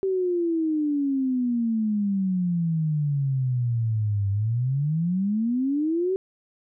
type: exponential two-way sweep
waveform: sine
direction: down then up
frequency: 388.3 to 98 to 388.3 Hz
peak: -21 dBFS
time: 0.03-6.16 s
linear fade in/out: 0 ms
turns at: 4.3 s
effects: none